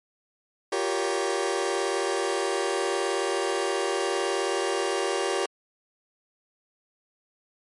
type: chord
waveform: sawtooth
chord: G half-diminished seventh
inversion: third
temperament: just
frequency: 352.8 / 392 / 470.4 / 564.5 Hz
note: F4 / G4 / Bb4 / Db5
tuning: +18 / 0 / +16 / +31 cents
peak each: -27 / -24 / -27 / -28 dBFS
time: 0.72-5.46 s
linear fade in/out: 5 ms
effects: MP3 48 kbps